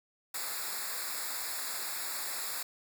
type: noise with comb filter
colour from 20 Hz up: white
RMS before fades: -37 dBFS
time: 0.34-2.63 s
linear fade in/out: 5 ms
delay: 0.33 ms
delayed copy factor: -1
effects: none